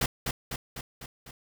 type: noise with echo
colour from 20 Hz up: pink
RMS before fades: -26 dBFS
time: 0.01-0.06 s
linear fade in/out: 5 ms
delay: 250 ms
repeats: 5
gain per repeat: -4 dB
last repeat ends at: 1.31 s
effects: none